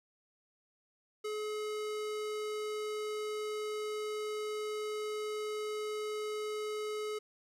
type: tone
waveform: square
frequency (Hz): 425.4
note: G#4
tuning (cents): +42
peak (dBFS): -36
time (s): 1.24-7.19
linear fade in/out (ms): 10
effects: low-pass 10000 Hz 12 dB/octave + 13-bit